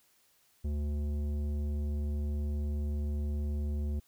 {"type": "tone with tanh clipping", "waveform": "sine", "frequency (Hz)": 73.42, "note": "D2", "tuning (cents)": 0, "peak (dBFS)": -32, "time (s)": [0.64, 4], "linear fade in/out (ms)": 10, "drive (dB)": 12, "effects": ["white hiss -68 dBFS RMS until 4.07 s"]}